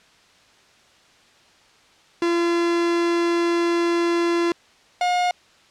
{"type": "tone pair in turn", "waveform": "45% pulse", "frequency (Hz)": [341.8, 716.6], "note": ["F4", "F5"], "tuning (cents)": [-37, 44], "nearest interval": "octave + minor second", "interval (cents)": 1281, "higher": "second", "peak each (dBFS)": -18, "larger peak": "neither", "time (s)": [[2.22, 4.52], [5.01, 5.31]], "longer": "first", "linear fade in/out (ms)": 2, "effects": ["white hiss -54 dBFS RMS until 5.7 s", "low-pass 5000 Hz 12 dB/octave"]}